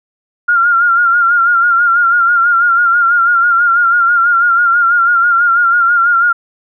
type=tone with vibrato; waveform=sine; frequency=1396.9 Hz; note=F6; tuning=in tune; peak=-7 dBFS; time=0.48-6.33 s; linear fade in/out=10 ms; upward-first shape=sine; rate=6.1 Hz; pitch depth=53 cents each way; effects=none